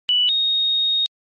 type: tone pair in turn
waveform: sine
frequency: 2960 / 3729 Hz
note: F#7 / A#7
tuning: 0 / 0 cents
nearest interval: major third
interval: 400 cents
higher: second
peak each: -14 / -16 dBFS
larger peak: first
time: 0.09-0.29 / 0.29-1.06 s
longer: second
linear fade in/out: 0 ms
effects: MP3 32 kbps